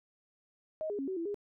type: tone with pitch steps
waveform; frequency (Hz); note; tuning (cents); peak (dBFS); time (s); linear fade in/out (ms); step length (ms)
sine; 627 / 410.7 / 273.2 / 378.1 / 334.4 / 408.8; D#5 / G#4 / C#4 / F#4 / E4 / G#4; +13 / -19 / -25 / +38 / +25 / -27; -33; 0.81-1.344; 0; 89
effects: none